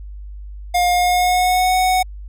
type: tone with pitch glide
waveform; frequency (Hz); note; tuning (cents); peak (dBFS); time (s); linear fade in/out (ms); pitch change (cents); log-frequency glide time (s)
square; 711 to 740.8; F5 to F#5; +31 to +2; -14; 0.74-2.03; 10; +71; 0.89-1.76
effects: added 50 Hz sine -30 dBFS peak until 2.28 s